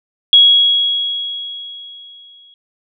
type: tone with exponential decay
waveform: sine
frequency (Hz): 3322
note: G#7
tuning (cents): 0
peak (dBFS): -3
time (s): 0.33-2.54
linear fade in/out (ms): 1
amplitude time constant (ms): 480
effects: none